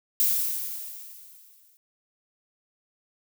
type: noise with exponential decay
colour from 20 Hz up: violet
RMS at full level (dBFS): -21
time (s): 0.2-1.77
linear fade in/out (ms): 0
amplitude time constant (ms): 340
effects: none